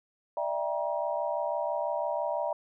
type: chord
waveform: sine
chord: E half-diminished seventh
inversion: third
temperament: just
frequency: 593.3 / 659.3 / 791.1 / 949.3 Hz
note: D5 / E5 / G5 / Bb5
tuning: +18 / 0 / +16 / +31 cents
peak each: -32 / -33 / -37 / -34 dBFS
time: 0.37-2.53 s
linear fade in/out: 2 ms
effects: none